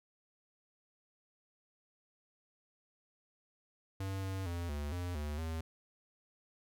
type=tone with pitch steps; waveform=square; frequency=96.6 / 95.8 / 86.2 / 73 / 88.6 / 74.3 / 80.8 Hz; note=G2 / G2 / F2 / D2 / F2 / D2 / E2; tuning=-25 / -39 / -22 / -10 / +25 / +21 / -34 cents; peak=-37 dBFS; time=4-5.61 s; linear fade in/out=5 ms; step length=230 ms; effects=none